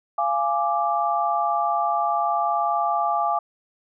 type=chord; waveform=sine; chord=D diminished; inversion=first; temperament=equal with one note detuned; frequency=690 / 830.6 / 1174.7 Hz; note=F5 / Ab5 / D6; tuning=-21 / 0 / 0 cents; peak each=-24 dBFS; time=0.18-3.39 s; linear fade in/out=5 ms; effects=none